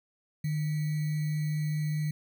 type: tone with sample-and-hold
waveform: sine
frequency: 152.4 Hz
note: D#3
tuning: 36 cents flat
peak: -27 dBFS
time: 0.44-2.11 s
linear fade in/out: 5 ms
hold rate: 2100 Hz
effects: none